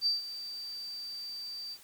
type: tone with ADSR envelope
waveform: sine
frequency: 4654 Hz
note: D8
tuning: 17 cents flat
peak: -24 dBFS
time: 0.01-1.78 s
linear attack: 52 ms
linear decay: 150 ms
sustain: -14 dB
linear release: 55 ms
effects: white hiss -56 dBFS RMS until 1.83 s